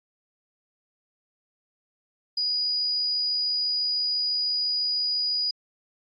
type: tone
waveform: sine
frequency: 4913 Hz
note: D#8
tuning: 23 cents flat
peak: -23 dBFS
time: 2.37-5.51 s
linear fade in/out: 5 ms
effects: AAC 48 kbps